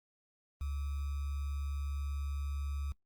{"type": "tone with sample-and-hold", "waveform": "sine", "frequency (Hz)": 70.8, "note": "C#2", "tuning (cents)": 37, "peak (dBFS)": -34, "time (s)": [0.61, 2.92], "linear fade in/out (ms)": 0, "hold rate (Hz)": 1225, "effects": ["noise-tail reverb RT60 0.1 s tail -25 dB re dry", "Opus 32 kbps"]}